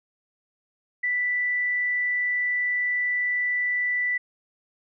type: tone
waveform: sine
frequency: 1975.5 Hz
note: B6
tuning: in tune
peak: -22 dBFS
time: 1.03-4.18 s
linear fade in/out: 10 ms
effects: none